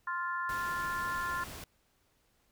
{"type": "harmonic tone", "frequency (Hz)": 349.2, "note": "F4", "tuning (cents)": 0, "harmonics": [3, 4, 5], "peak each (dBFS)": [-35, -37, -39], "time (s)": [0.07, 1.44], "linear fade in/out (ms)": 5}
{"type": "noise", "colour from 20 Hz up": "pink", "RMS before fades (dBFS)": -45, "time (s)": [0.49, 1.64], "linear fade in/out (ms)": 2}
{"effects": ["pink hiss -72 dBFS RMS until 2.51 s"]}